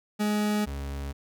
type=tone pair in turn; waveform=40% pulse; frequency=209.6 / 69.72 Hz; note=G#3 / C#2; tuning=+16 / +11 cents; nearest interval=octave + perfect fifth; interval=1905 cents; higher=first; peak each=-23 / -31 dBFS; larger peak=first; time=0.19-0.66 / 0.66-1.13 s; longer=neither; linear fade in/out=20 ms; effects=none